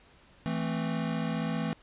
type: chord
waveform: square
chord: A minor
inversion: second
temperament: equal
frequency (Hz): 164.81 / 220 / 261.6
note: E3 / A3 / C4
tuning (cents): 0 / 0 / 0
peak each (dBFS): -33 / -34 / -37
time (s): 0.46-1.73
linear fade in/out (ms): 0
effects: pink hiss -59 dBFS RMS until 1.82 s + resampled to 8000 Hz